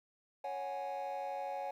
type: chord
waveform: triangle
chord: C# suspended fourth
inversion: none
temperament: just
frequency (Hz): 554.4 / 739.2 / 831.5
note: C#5 / F#5 / G#5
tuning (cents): 0 / -2 / +2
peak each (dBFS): -39 / -39 / -38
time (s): 0.44-1.71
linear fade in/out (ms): 5
effects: tanh soft clip ceiling -32 dBFS + 12-bit